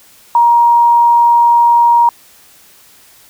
sine tone, 944 Hz, A#5, 22 cents sharp, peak -5 dBFS, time 0.35-2.09 s, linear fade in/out 2 ms, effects white hiss -44 dBFS RMS until 3.29 s

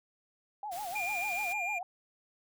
sine tone with vibrato, 770 Hz, G5, 31 cents flat, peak -36 dBFS, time 0.63-1.83 s, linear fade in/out 2 ms, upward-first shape sine, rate 6.7 Hz, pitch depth 190 cents each way
white noise, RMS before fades -46 dBFS, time 0.71-1.54 s, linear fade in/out 20 ms
triangle tone, 2400 Hz, D7, 37 cents sharp, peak -31 dBFS, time 0.95-1.79 s, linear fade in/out 10 ms
effects none

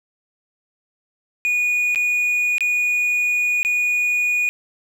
triangle tone with dropouts, 2457 Hz, D#7, 22 cents flat, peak -15 dBFS, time 1.45-4.49 s, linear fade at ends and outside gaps 0 ms, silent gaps 1.948-1.958 / 2.582-2.607 / 3.63-3.649 s, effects none

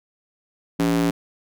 square tone with high-pass filter, 56.8 Hz, A#1, 44 cents flat, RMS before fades -20 dBFS, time 0.79-1.11 s, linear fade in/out 10 ms, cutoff 230 Hz, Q 5.4, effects none

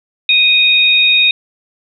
sine tone pair together, 2489 / 3729 Hz, D#7 / A#7, 0 / 0 cents, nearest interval perfect fifth, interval 700 cents, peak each -10 dBFS, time 0.29-1.31 s, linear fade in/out 2 ms, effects none

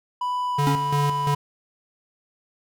triangle tone with vibrato, 987.8 Hz, B5, in tune, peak -21 dBFS, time 0.21-1.35 s, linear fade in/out 5 ms, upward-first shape sine, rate 1.4 Hz, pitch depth 8 cents each way
square tone with tremolo, 144.4 Hz, D3, 29 cents flat, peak -21 dBFS, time 0.58-1.35 s, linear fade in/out 10 ms, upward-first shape square, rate 2.9 Hz, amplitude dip 65%
square tone with exponential decay, 277.2 Hz, C#4, in tune, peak -20 dBFS, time 0.67-0.95 s, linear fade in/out 0 ms, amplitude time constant 59 ms
effects none

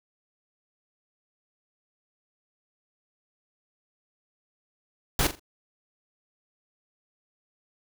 pink noise with echo, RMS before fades -23 dBFS, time 5.19-5.27 s, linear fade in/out 2 ms, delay 42 ms, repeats 3, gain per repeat -11 dB, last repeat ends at 5.396 s, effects none

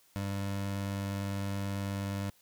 25% pulse tone with vibrato, 99 Hz, G2, 18 cents sharp, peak -29 dBFS, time 0.16-2.3 s, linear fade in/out 0 ms, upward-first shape sine, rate 20 Hz, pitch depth 19 cents each way, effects white hiss -65 dBFS RMS until 2.41 s

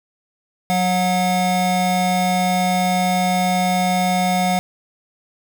square tone pair together, 183.8 / 725.7 Hz, F#3 / F#5, -11 / -34 cents, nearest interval 2 octaves, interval 2377 cents, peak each -20 / -19 dBFS, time 0.7-4.59 s, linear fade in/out 0 ms, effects none

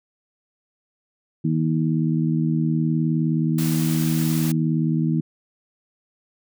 harmonic tone, 79.3 Hz, D#2, 33 cents sharp, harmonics 2 / 3 / 4, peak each -20 / -24 / -26 dBFS, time 1.44-5.21 s, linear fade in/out 10 ms
white noise, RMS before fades -32 dBFS, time 3.58-4.52 s, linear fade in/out 5 ms
effects none

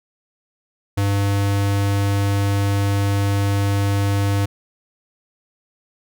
square tone, 100 Hz, G2, 35 cents sharp, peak -17 dBFS, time 0.97-4.46 s, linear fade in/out 10 ms, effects none

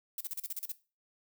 violet noise bursts, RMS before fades -37 dBFS, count 9, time 0.18-0.719 s, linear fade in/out 2 ms, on 27 ms, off 37 ms, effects noise-tail reverb RT60 0.3 s tail -17 dB re dry

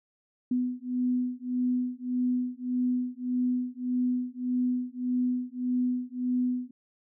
sine beating tone pair, 248.6 / 250.3 Hz, B3 / B3, +12 / +23 cents, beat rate 1.7 Hz, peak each -29 dBFS, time 0.51-6.71 s, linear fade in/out 5 ms, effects none

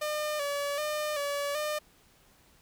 sawtooth tone with vibrato, 587.3 Hz, D5, in tune, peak -26 dBFS, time 0.01-1.79 s, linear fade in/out 10 ms, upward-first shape square, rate 1.3 Hz, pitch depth 49 cents each way, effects pink hiss -62 dBFS RMS until 2.61 s

